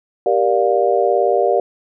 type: chord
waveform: sine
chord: G minor seventh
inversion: none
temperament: just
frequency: 392 / 470.4 / 588 / 705.6 Hz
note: G4 / Bb4 / D5 / F5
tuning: 0 / +16 / +2 / +18 cents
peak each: -18 dBFS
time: 0.26-1.6 s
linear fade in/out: 2 ms
effects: none